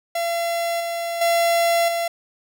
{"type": "tone with level steps", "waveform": "45% pulse", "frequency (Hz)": 680, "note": "F5", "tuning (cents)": -46, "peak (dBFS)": [-21, -24, -16, -21], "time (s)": [0.15, 2.08], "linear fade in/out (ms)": 5, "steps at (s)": [0.8, 1.21, 1.88], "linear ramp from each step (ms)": 5, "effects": []}